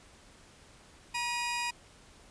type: tone pair together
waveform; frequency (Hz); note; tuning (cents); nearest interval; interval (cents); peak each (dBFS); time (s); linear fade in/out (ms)
sawtooth; 955 / 2470; A#5 / D#7; +42 / -13; octave + major third; 1645; -30 / -31; 1.14-1.71; 10
effects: pink hiss -57 dBFS RMS until 2.3 s + resampled to 22050 Hz